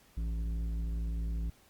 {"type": "tone with tanh clipping", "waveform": "triangle", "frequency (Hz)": 55.9, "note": "A1", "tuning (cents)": 28, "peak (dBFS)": -33, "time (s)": [0.17, 1.5], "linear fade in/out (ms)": 5, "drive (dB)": 14, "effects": ["pink hiss -63 dBFS RMS until 1.69 s", "Opus 48 kbps"]}